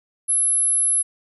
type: tone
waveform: sine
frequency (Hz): 11000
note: F9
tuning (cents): -27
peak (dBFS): -16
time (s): 0.28-1.03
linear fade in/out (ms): 20
effects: none